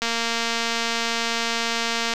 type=click train; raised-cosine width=0.2 ms; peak=-7 dBFS; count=490; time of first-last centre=0.02-2.137 s; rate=231 Hz; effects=none